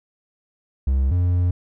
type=tone pair in turn; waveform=triangle; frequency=66.6 / 88.9 Hz; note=C2 / F2; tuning=+31 / +31 cents; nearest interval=perfect fourth; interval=500 cents; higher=second; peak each=-14 dBFS; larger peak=neither; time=0.87-1.11 / 1.11-1.51 s; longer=second; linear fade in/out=5 ms; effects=none